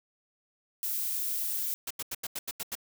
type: noise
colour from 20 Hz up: violet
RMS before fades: -32 dBFS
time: 0.83-1.74 s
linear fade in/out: 0 ms
type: noise bursts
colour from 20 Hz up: white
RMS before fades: -35 dBFS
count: 8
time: 1.87-2.753 s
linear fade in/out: 5 ms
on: 36 ms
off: 85 ms
effects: none